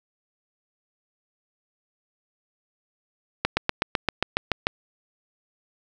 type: slowing click train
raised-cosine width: 0.3 ms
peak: -4 dBFS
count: 10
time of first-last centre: 3.45-4.669 s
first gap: 120 ms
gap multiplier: 1.03
effects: none